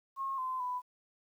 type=tone with pitch steps; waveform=sine; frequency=1081 / 1030 / 995 Hz; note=C#6 / C6 / B5; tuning=-44 / -28 / +13 cents; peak=-33 dBFS; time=0.16-0.82 s; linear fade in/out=50 ms; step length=220 ms; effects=11-bit